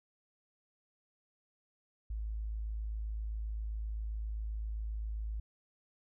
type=tone; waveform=sine; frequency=53.8 Hz; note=A1; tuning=38 cents flat; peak=-35 dBFS; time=2.1-5.4 s; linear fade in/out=5 ms; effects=none